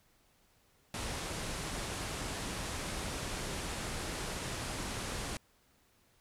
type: low-pass noise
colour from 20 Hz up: pink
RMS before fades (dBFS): -39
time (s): 0.94-5.37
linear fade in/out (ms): 2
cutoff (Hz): 11000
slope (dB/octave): 48
effects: pink hiss -69 dBFS RMS until 6.2 s